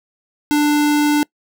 square tone, 295.5 Hz, D4, 11 cents sharp, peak -13 dBFS, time 0.51-1.23 s, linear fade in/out 0 ms, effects noise-tail reverb RT60 0.1 s tail -25 dB re dry

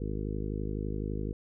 harmonic tone, 51.91 Hz, G#1, in tune, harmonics 1 / 2 / 3 / 4 / 5 / 6 / 7 / 8 / 9, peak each -35 / -38 / -40 / -41 / -42 / -43 / -43 / -44 / -45 dBFS, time 0-1.33 s, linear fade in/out 5 ms, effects none

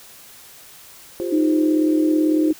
sine chord, F suspended second, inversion none, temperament just, 349.2 / 392.9 / 523.8 Hz, F4 / G4 / C5, 0 / +4 / +2 cents, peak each -24 / -28 / -29 dBFS, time 1.2-2.51 s, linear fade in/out 0 ms
sine tone, 311.1 Hz, D#4, in tune, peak -15 dBFS, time 1.32-2.53 s, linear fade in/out 10 ms
effects white hiss -44 dBFS RMS until 2.59 s

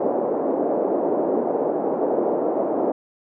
pink band-pass noise, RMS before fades -22 dBFS, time 0-2.92 s, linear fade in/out 5 ms, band 300 to 690 Hz, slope 24 dB/octave, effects none

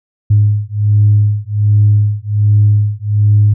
sine beating tone pair, 103.7 / 105 Hz, G#2 / G#2, -2 / +19 cents, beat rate 1.3 Hz, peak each -10 dBFS, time 0.3-3.54 s, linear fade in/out 10 ms, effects tanh soft clip ceiling 0 dBFS

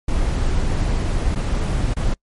brown noise with dropouts, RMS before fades -19 dBFS, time 0.08-2.14 s, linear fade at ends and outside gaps 5 ms, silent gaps 1.348-1.357 / 1.938-1.965 s, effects noise-tail reverb RT60 0.1 s tail -25 dB re dry + MP3 48 kbps

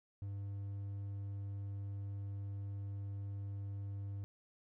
triangle tone, 99.8 Hz, G2, 32 cents sharp, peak -38 dBFS, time 0.22-4.24 s, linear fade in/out 0 ms, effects none

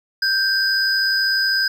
triangle tone pair together, 1568 / 4978 Hz, G6 / D#8, 0 / 0 cents, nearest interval octave + minor sixth, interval 2000 cents, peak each -17 / -18 dBFS, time 0.22-1.68 s, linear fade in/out 5 ms, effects none

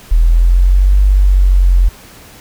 sine linear two-way sweep, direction up then down, 39.62 to 49.07 to 43.89 Hz, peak -5 dBFS, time 0.11-1.89 s, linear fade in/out 10 ms, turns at 1.01 s, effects pink hiss -38 dBFS RMS until 2.4 s

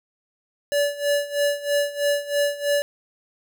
square tone with tremolo, 576 Hz, D5, 34 cents flat, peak -18 dBFS, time 0.72-2.82 s, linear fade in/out 0 ms, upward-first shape sine, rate 3.1 Hz, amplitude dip 85%, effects none

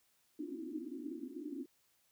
pink band-pass noise, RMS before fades -44 dBFS, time 0.39-1.66 s, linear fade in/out 5 ms, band 250 to 350 Hz, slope 96 dB/octave, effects white hiss -74 dBFS RMS until 2.11 s

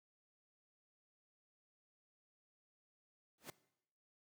pink noise with exponential growth, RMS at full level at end -44 dBFS, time 3.38-3.5 s, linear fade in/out 2 ms, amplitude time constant 26 ms, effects noise-tail reverb RT60 0.8 s tail -19 dB re dry + high-pass 150 Hz 12 dB/octave

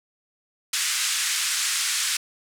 white band-pass noise, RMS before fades -25 dBFS, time 0.73-2.17 s, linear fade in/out 5 ms, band 1400 to 9100 Hz, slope 24 dB/octave, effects none

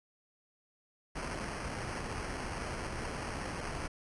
pink noise with sample-and-hold, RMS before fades -39 dBFS, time 1.15-3.88 s, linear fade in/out 10 ms, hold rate 3675 Hz, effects resampled to 24000 Hz

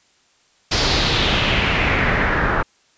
pink noise with low-pass filter sweep, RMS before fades -18 dBFS, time 0.71-2.63 s, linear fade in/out 10 ms, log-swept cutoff 5000 to 1400 Hz, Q 2.8, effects white hiss -58 dBFS RMS until 2.97 s + resampled to 16000 Hz

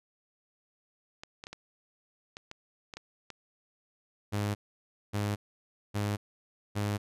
clicks, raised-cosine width 0.2 ms, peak -25 dBFS, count 9, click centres 1.235 / 1.439 / 1.469 / 1.53 / 2.369 / 2.514 / 2.938 / 2.97 / 3.303 s
sawtooth tone bursts, 103.2 Hz, G#2, 10 cents flat, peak -25 dBFS, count 4, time 4.32-6.98 s, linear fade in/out 20 ms, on 230 ms, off 580 ms
effects resampled to 32000 Hz

